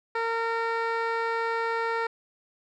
15% pulse tone with low-pass filter, 457.9 Hz, A#4, 31 cents flat, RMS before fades -28 dBFS, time 0.15-2.07 s, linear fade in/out 5 ms, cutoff 2500 Hz, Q 0.91, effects none

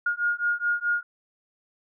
sine beating tone pair, 1424 / 1428.7 Hz, F6 / F6, +33 / +39 cents, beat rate 4.7 Hz, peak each -26 dBFS, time 0.06-1.03 s, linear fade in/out 5 ms, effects none

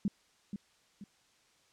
sine tone with echo, 201.1 Hz, G3, 44 cents sharp, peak -27 dBFS, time 0.05-0.08 s, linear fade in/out 2 ms, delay 480 ms, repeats 2, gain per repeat -8 dB, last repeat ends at 1.04 s, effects white hiss -68 dBFS RMS until 1.72 s + low-pass 7000 Hz 12 dB/octave

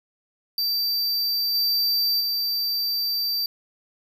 square tone with level steps, 4663 Hz, D8, 13 cents flat, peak -22 / -20 / -23 dBFS, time 0.58-3.46 s, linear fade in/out 2 ms, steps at 1.54 / 2.2 s, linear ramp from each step 10 ms, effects 9-bit

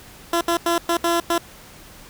15% pulse tone bursts at uneven times, 340 Hz, F4, 46 cents flat, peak -11 dBFS, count 6, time 0.33-0.41 / 0.48-0.57 / 0.66-0.78 / 0.89-0.97 / 1.04-1.2 / 1.3-1.38 s, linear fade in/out 2 ms, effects pink hiss -44 dBFS RMS until 2.09 s

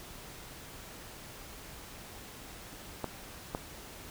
clicks, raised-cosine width 1 ms, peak -19 dBFS, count 2, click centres 3.043 / 3.549 s, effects pink hiss -48 dBFS RMS until 4.1 s

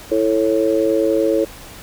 harmonic tone, 110 Hz, A2, in tune, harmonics 3 / 4 / 5, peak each -18 / -18 / -18 dBFS, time 0.11-1.45 s, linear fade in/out 10 ms, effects pink hiss -38 dBFS RMS until 1.82 s

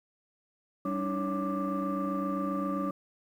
sine tone cluster, 192.9 / 285.7 / 313.3 / 559 / 1180 Hz, G3 / D4 / D#4 / C#5 / D6, -28 / -48 / +12 / +14 / +8 cents, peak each -33 / -32 / -38 / -36 / -34 dBFS, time 0.85-2.91 s, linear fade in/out 5 ms, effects tanh soft clip ceiling -23 dBFS + 10-bit

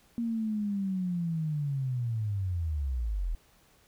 sine linear sweep, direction down, 235.8 to 38.02 Hz, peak -28 dBFS, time 0.18-3.35 s, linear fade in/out 0 ms, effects pink hiss -63 dBFS RMS until 3.87 s

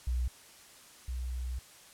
sine tone pair in turn, 61.74 / 62.46 Hz, B1 / B1, 0 / +20 cents, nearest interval unison, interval 20 cents, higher second, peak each -28 / -33 dBFS, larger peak first, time 0.07-0.28 / 1.08-1.59 s, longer second, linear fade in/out 5 ms, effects white hiss -55 dBFS RMS until 1.93 s + low-pass 11000 Hz 12 dB/octave

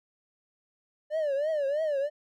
triangle tone with vibrato, 590 Hz, D5, 8 cents sharp, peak -23 dBFS, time 1.1-2.1 s, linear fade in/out 50 ms, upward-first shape triangle, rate 3.1 Hz, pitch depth 170 cents each way, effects tanh soft clip ceiling -19 dBFS

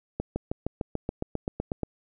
accelerating click train, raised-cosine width 2 ms, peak -15 dBFS, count 13, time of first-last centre 0.2-1.833 s, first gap 160 ms, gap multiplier 0.97, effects none

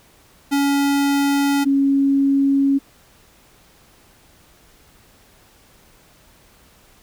square / sine tone pair in turn, 281.2 / 275.9 Hz, C#4 / C#4, +25 / -8 cents, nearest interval unison, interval 33 cents, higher first, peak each -16 / -13 dBFS, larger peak second, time 0.51-1.65 / 1.65-2.79 s, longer neither, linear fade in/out 20 ms, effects pink hiss -52 dBFS RMS until 7.02 s

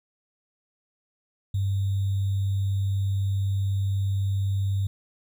sine tone with sample-and-hold, 98 Hz, G2, in tune, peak -22 dBFS, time 1.54-4.87 s, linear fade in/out 5 ms, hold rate 3675 Hz, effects none

